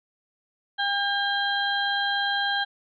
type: harmonic tone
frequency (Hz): 803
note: G5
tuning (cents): +41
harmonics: 1 / 2 / 4 / 5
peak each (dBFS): -28 / -26 / -29 / -33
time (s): 0.78-2.65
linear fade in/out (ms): 20
effects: none